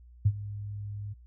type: tone with ADSR envelope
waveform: sine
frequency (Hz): 102.8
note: G#2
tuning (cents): -17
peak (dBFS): -17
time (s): 0.25-1.14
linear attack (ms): 10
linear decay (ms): 57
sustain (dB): -18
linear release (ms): 15
effects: noise-tail reverb RT60 0.1 s tail -25 dB re dry + added 60 Hz sine -50 dBFS peak until 1.26 s